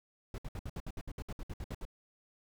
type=noise bursts; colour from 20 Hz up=brown; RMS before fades=-40 dBFS; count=15; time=0.34-1.852 s; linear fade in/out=2 ms; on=42 ms; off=63 ms; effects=none